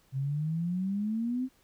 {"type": "exponential sweep", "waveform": "sine", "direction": "up", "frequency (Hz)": [130.81, 263.8], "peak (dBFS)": -28, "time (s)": [0.12, 1.49], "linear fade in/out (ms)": 50, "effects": ["pink hiss -66 dBFS RMS until 1.63 s"]}